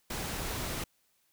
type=noise; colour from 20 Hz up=pink; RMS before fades=-36 dBFS; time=0.1-0.84 s; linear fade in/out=5 ms; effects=white hiss -72 dBFS RMS until 1.32 s